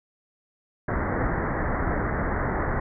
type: low-pass noise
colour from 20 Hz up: pink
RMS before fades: -26 dBFS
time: 0.88-2.8 s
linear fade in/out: 5 ms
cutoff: 2000 Hz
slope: 96 dB/octave
effects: none